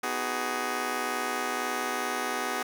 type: chord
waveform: 10% pulse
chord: G# minor seventh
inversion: first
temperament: just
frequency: 249.2 / 311.5 / 373.8 / 415.3 Hz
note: B3 / D#4 / F#4 / G#4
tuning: +16 / +2 / +18 / 0 cents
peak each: -27 / -31 / -27 / -26 dBFS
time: 0.03-2.63 s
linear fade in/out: 5 ms
effects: none